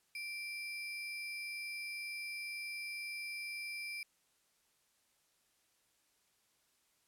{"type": "tone with sample-and-hold", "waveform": "sine", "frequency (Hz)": 2349, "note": "D7", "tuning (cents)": 0, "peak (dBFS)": -40, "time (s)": [0.15, 4.03], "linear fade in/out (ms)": 2, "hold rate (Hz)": 7350, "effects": ["white hiss -75 dBFS RMS until 7.07 s", "low-pass 12000 Hz 12 dB/octave"]}